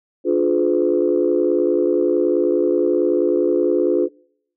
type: chord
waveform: sine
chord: D diminished seventh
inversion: none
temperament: just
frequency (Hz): 293.7 / 352.4 / 422.9 / 507.5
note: D4 / F4 / Ab4 / Cb5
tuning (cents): 0 / +16 / +31 / +47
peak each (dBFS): -21 / -17 / -20 / -21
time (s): 0.24-4.09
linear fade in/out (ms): 50
effects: noise-tail reverb RT60 0.7 s tail -26 dB re dry + tanh soft clip ceiling -5 dBFS